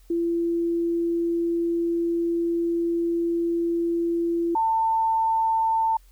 sine tone pair in turn, 338.8 / 895.6 Hz, E4 / A5, +48 / +30 cents, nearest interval octave + perfect fourth, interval 1682 cents, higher second, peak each -21 / -19 dBFS, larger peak second, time 0.1-4.55 / 4.55-5.97 s, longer first, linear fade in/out 5 ms, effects added 43 Hz sine -50 dBFS peak until 6.11 s + white hiss -62 dBFS RMS until 6.11 s

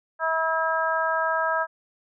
harmonic tone, 323.2 Hz, E4, 34 cents flat, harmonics 2 / 3 / 4 / 5, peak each -27 / -27 / -27 / -27 dBFS, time 0.19-1.67 s, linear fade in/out 50 ms, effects none

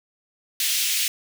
pink high-pass noise, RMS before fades -23 dBFS, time 0.6-1.08 s, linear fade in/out 2 ms, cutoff 2500 Hz, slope 24 dB/octave, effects none

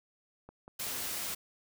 click train, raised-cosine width 1 ms, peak -35 dBFS, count 4, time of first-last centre 0.49-1.058 s, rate 5.28 Hz
white noise, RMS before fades -37 dBFS, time 0.79-1.35 s, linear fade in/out 10 ms
effects none

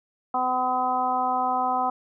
harmonic tone, 253.6 Hz, B3, 46 cents sharp, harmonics 1 / 2 / 3 / 4 / 5, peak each -34 / -36 / -24 / -27 / -29 dBFS, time 0.34-1.9 s, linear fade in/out 5 ms, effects none

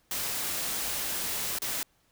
white noise with dropouts, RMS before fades -32 dBFS, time 0.11-1.83 s, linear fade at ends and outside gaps 2 ms, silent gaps 1.587-1.619 s, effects pink hiss -68 dBFS RMS until 2.11 s

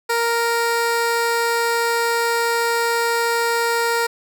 15% pulse tone, 466.2 Hz, A#4, in tune, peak -11 dBFS, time 0.09-4.07 s, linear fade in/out 10 ms, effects none

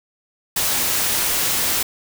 white noise, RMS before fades -20 dBFS, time 0.56-1.83 s, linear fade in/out 5 ms, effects none

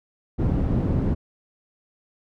white low-pass noise, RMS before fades -22 dBFS, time 0.38-1.15 s, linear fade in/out 20 ms, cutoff 190 Hz, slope 12 dB/octave, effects none

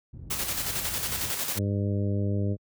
pink low-pass noise, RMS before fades -38 dBFS, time 0.13-1.31 s, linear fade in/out 10 ms, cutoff 130 Hz, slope 12 dB/octave
white noise with tremolo, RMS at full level -29 dBFS, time 0.3-1.59 s, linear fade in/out 10 ms, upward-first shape square, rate 11 Hz, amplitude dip 40%
harmonic tone, 100.7 Hz, G2, 47 cents sharp, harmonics 1 / 2 / 3 / 4 / 5 / 6, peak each -25 / -31 / -35 / -37 / -39 / -41 dBFS, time 1.55-2.57 s, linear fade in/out 50 ms
effects high-pass 60 Hz 12 dB/octave

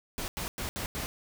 pink noise bursts at uneven times, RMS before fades -35 dBFS, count 5, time 0.18-0.28 / 0.37-0.48 / 0.58-0.69 / 0.76-0.86 / 0.95-1.06 s, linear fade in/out 0 ms, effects none

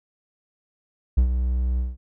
triangle tone with ADSR envelope, 62.2 Hz, B1, 13 cents sharp, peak -10 dBFS, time 1.17-1.97 s, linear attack 10 ms, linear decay 92 ms, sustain -8 dB, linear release 180 ms, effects none

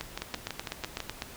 two click trains, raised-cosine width 0.2 ms, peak -16 / -15 dBFS, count 7 / 9, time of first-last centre 0.01-1.003 / 0.22-1.221 s, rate 6.04 / 7.99 Hz, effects pink hiss -47 dBFS RMS until 1.36 s

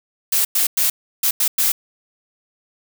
blue noise bursts at uneven times, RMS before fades -17 dBFS, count 6, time 0.32-0.45 / 0.55-0.67 / 0.77-0.9 / 1.23-1.31 / 1.4-1.48 / 1.58-1.72 s, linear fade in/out 5 ms, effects none

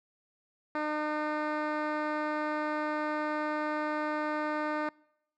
10% pulse tone, 303.2 Hz, D#4, 45 cents flat, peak -21 dBFS, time 0.75-4.89 s, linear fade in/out 2 ms, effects noise-tail reverb RT60 0.8 s tail -26 dB re dry + low-pass 2000 Hz 12 dB/octave

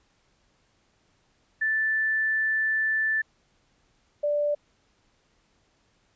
sine tone pair in turn, 1760 / 587.3 Hz, A6 / D5, 0 / 0 cents, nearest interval octave + perfect fifth, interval 1900 cents, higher first, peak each -22 dBFS, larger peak neither, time 1.61-3.22 / 4.23-4.55 s, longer first, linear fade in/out 10 ms, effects pink hiss -67 dBFS RMS until 6.15 s + resampled to 16000 Hz

